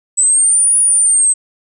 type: linear two-way sweep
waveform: sine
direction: up then down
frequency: 7902 to 9780 to 8170 Hz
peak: -8 dBFS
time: 0.17-1.34 s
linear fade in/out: 20 ms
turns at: 0.77 s
effects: none